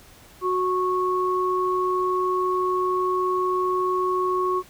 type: tone pair together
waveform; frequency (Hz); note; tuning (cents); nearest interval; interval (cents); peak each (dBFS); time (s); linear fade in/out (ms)
sine; 367.6 / 1101.6; F#4 / C#6; -11 / -11; octave + perfect fifth; 1900; -23; 0.41-4.63; 50
effects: pink hiss -50 dBFS RMS until 4.69 s